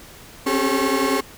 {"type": "tone cluster", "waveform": "35% pulse", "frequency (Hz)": [265.5, 275.9, 390.7, 427.5, 1089], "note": ["C4", "C#4", "G4", "A4", "C#6"], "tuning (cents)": [25, -8, -6, -50, -31], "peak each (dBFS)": -23, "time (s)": [0.46, 1.21], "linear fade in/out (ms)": 10, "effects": ["pink hiss -43 dBFS RMS until 1.37 s"]}